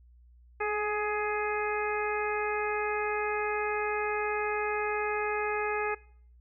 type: harmonic tone with a mistuned harmonic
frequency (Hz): 418.6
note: G#4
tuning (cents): +14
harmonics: 1 / 2 / 3 / 4 / 5 / 6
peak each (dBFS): -31 / -34 / -36 / -37 / -38 / -39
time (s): 0.6-5.95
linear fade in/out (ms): 10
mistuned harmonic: 1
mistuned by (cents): +18
effects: noise-tail reverb RT60 0.6 s tail -23 dB re dry + added 60 Hz sine -54 dBFS peak until 6.4 s